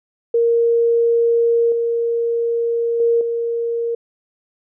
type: tone with level steps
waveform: sine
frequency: 466.2 Hz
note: A#4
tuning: in tune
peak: -12 / -16 / -12 / -18 dBFS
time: 0.34-3.95 s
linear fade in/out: 5 ms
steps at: 1.72 / 3 / 3.21 s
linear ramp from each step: 2 ms
effects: none